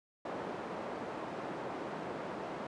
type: band-pass noise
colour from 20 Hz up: white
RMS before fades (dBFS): -41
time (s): 0.25-2.67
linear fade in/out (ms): 5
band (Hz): 190 to 760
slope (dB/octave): 12
effects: resampled to 22050 Hz